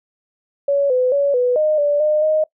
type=tone with pitch steps; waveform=sine; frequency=563 / 505 / 565 / 494.7 / 614 / 582 / 608 / 621 Hz; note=C#5 / B4 / C#5 / B4 / D#5 / D5 / D#5 / D#5; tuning=+27 / +39 / +33 / +3 / -23 / -16 / -40 / -3 cents; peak=-13 dBFS; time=0.68-2.44 s; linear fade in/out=5 ms; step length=220 ms; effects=noise-tail reverb RT60 0.1 s tail -22 dB re dry